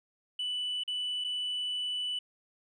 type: tone with dropouts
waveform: sine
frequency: 2976 Hz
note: F#7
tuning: 9 cents sharp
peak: -29 dBFS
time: 0.39-2.19 s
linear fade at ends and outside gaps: 5 ms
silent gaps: 0.836-0.877 / 1.241-1.245 s
effects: tanh soft clip ceiling -29 dBFS

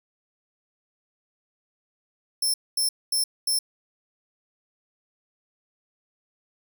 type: tone bursts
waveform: 20% pulse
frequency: 5340 Hz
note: E8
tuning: 22 cents sharp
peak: -16 dBFS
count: 4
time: 2.42-3.59 s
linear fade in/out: 5 ms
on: 120 ms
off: 230 ms
effects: none

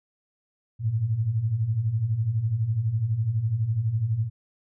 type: beating tone pair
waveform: sine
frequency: 102.9 / 114.9 Hz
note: G#2 / A#2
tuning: -16 / -25 cents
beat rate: 12 Hz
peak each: -29 / -23 dBFS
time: 0.79-4.3 s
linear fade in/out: 50 ms
effects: none

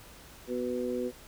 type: harmonic tone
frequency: 123.7 Hz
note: B2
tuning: 3 cents sharp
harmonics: 2 / 3 / 4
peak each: -34 / -34 / -34 dBFS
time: 0.47-1.12 s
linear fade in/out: 50 ms
effects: added 60 Hz sine -58 dBFS peak until 1.27 s + pink hiss -52 dBFS RMS until 1.27 s

